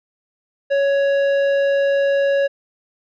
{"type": "tone with tanh clipping", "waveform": "sine", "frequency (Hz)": 557, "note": "C#5", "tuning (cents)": 8, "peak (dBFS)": -16, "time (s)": [0.7, 2.48], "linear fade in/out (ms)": 20, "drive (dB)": 11, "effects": []}